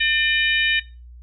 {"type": "harmonic tone with a mistuned harmonic", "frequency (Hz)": 600, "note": "D5", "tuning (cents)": 37, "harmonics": [3, 4, 5, 6], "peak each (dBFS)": [-21, -22, -23, -24], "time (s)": [0, 0.8], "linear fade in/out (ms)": 10, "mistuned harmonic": 6, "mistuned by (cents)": 59, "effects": ["noise-tail reverb RT60 0.3 s tail -19 dB re dry", "added 60 Hz sine -39 dBFS peak until 1.22 s"]}